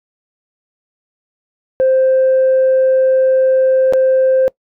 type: tone with dropouts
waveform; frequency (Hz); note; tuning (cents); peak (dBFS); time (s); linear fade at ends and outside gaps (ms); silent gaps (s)
sine; 523.3; C5; 0; -7; 1.8-4.48; 0; 3.925-3.935
effects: noise-tail reverb RT60 0.1 s tail -24 dB re dry + tanh soft clip ceiling -6 dBFS